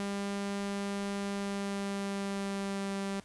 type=tone with pitch glide; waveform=sawtooth; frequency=199.9 to 196.92 Hz; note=G3 to G3; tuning=+34 to +8 cents; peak=-29 dBFS; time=0-3.2 s; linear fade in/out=0 ms; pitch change=-26 cents; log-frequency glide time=1.22-2.94 s; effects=pink hiss -58 dBFS RMS until 3.24 s + resampled to 24000 Hz